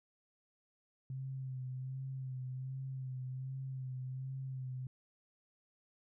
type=tone with vibrato; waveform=sine; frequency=130.81 Hz; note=C3; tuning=in tune; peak=-39 dBFS; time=1.1-4.87 s; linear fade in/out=2 ms; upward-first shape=sine; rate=1.3 Hz; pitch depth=34 cents each way; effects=none